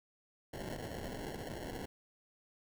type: noise with sample-and-hold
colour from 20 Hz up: white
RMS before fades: -43 dBFS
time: 0.53-1.86 s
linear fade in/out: 10 ms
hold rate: 1225 Hz
effects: none